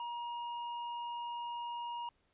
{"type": "tone with tanh clipping", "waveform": "triangle", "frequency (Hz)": 950, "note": "A#5", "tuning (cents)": 33, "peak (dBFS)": -40, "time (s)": [0, 2.09], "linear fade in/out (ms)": 2, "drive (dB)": 15, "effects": ["pink hiss -75 dBFS RMS until 2.33 s", "resampled to 8000 Hz"]}